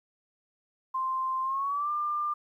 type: tone with pitch glide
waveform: sine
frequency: 1046.5 to 1195.2 Hz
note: C6 to D6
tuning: 0 to +30 cents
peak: -27 dBFS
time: 0.94-2.34 s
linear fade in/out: 10 ms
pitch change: +230 cents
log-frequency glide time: 1.43-1.91 s
effects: 11-bit